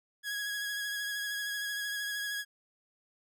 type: tone with vibrato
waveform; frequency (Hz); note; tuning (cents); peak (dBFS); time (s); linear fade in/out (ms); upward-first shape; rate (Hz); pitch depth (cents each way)
sawtooth; 1661.2; G#6; 0; -30; 0.23-2.45; 50; sine; 13; 21
effects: none